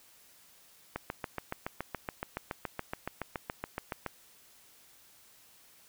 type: click train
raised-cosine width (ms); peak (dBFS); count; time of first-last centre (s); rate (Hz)
0.5; -19; 23; 0.96-4.063; 7.09
effects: white hiss -60 dBFS RMS until 5.88 s